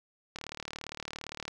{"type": "click train", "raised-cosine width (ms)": 0.2, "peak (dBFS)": -21, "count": 43, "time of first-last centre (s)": [0.36, 1.48], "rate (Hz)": 37.5, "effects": []}